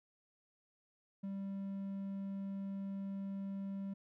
triangle tone, 196 Hz, G3, in tune, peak -37 dBFS, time 1.23-3.94 s, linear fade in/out 10 ms, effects none

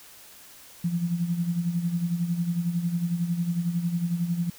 sine tone with tremolo, 172 Hz, F3, 26 cents flat, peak -21 dBFS, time 0.84-4.5 s, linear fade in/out 5 ms, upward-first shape sine, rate 11 Hz, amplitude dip 65%, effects white hiss -49 dBFS RMS until 4.58 s

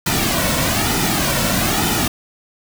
pink noise with flanger, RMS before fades -18 dBFS, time 0.06-2.08 s, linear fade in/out 5 ms, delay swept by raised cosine 1.8 to 2.47 ms, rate 1.1 Hz, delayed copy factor -0.65, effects none

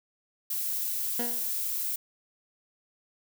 violet noise, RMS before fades -31 dBFS, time 0.5-1.96 s, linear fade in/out 5 ms
20% pulse tone with exponential decay, 239.6 Hz, A#3, 48 cents sharp, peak -24 dBFS, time 1.19-1.54 s, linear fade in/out 5 ms, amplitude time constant 76 ms
effects none

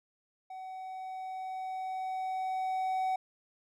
triangle tone with level ramp, 753 Hz, F#5, 30 cents sharp, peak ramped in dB -39 to -26 dBFS, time 0.5-3.16 s, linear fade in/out 5 ms, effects none

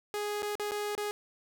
sawtooth tone with dropouts, 415.3 Hz, G#4, in tune, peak -28 dBFS, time 0.14-1.11 s, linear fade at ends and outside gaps 0 ms, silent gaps 0.422-0.429 / 0.554-0.597 / 0.71-0.718 / 0.951-0.978 s, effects none

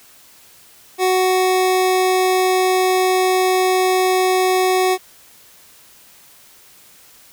25% pulse tone, 371.4 Hz, F#4, 7 cents sharp, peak -10 dBFS, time 0.98-4.98 s, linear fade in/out 50 ms, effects white hiss -47 dBFS RMS until 7.32 s

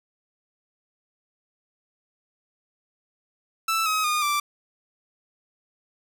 sawtooth tone with pitch steps, 1322 / 1270.3 / 1220.7 / 1173 Hz, E6 / D#6 / D#6 / D6, +5 / +36 / -33 / -2 cents, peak -18 dBFS, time 3.68-4.4 s, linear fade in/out 5 ms, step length 180 ms, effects 9-bit

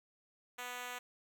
5% pulse tone with high-pass filter, 246.9 Hz, B3, in tune, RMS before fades -44 dBFS, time 0.58-0.99 s, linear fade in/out 10 ms, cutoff 570 Hz, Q 0.87, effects 11-bit

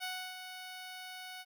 10% pulse tone with ADSR envelope, 740 Hz, F#5, in tune, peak -28 dBFS, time 0-1.45 s, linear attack 35 ms, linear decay 310 ms, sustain -8 dB, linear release 42 ms, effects none

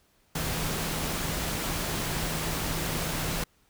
sine tone in noise, 160.6 Hz, E3, 45 cents flat, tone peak -37 dBFS, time 0.35-3.44 s, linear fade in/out 5 ms, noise pink, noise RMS -31 dBFS, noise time 0.35-3.44 s, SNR -9 dB, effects pink hiss -66 dBFS RMS until 3.69 s

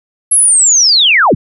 sine linear sweep, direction down, 11175 to 61.74 Hz, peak -5 dBFS, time 0.31-1.35 s, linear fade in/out 10 ms, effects none

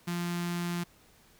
sawtooth tone with notch filter, 173.6 Hz, F3, 10 cents flat, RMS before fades -33 dBFS, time 0.07-0.84 s, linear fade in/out 10 ms, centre 530 Hz, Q 0.92, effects pink hiss -61 dBFS RMS until 1.39 s

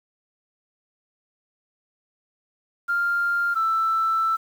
sine tone pair in turn, 1396.9 / 1326.7 Hz, F6 / E6, 0 / +11 cents, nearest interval minor second, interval 89 cents, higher first, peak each -19 / -18 dBFS, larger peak second, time 2.88-3.55 / 3.55-4.37 s, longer second, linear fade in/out 20 ms, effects tanh soft clip ceiling -15 dBFS + 8-bit

